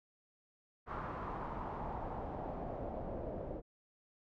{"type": "noise with low-pass filter sweep", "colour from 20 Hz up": "pink", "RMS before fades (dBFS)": -42, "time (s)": [0.86, 3.62], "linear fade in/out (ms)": 50, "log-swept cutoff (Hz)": [1200, 540], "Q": 2.7, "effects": []}